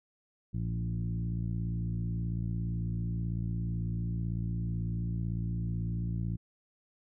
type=harmonic tone with a mistuned harmonic; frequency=57 Hz; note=A#1; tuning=38 cents flat; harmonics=1 / 2 / 3 / 4 / 5 / 6; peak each=-37 / -33 / -36 / -49 / -49 / -53 dBFS; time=0.53-6.37 s; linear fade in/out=20 ms; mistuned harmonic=2; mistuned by=-16 cents; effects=none